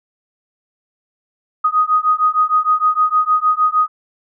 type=beating tone pair; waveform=sine; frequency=1244.5 / 1251 Hz; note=D#6 / D#6; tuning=0 / +9 cents; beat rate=6.5 Hz; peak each=-15 dBFS; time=1.64-3.88 s; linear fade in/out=10 ms; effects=none